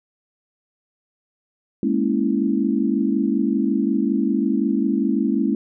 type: chord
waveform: sine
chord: A# half-diminished seventh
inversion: third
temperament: equal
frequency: 207.7 / 233.1 / 277.2 / 329.6 Hz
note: G#3 / A#3 / C#4 / E4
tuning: 0 / 0 / 0 / 0 cents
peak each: -22 / -23 / -22 / -24 dBFS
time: 1.83-5.55 s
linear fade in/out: 2 ms
effects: none